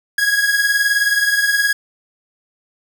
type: beating tone pair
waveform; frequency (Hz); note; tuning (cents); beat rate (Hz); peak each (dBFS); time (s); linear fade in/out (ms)
45% pulse; 1650 / 1669; G#6 / G#6; -12 / +8; 19; -15 / -20; 0.18-1.73; 5
effects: none